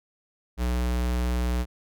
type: tone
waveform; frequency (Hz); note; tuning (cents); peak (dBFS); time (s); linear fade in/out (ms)
square; 61; B1; -21; -24; 0.57-1.66; 50
effects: none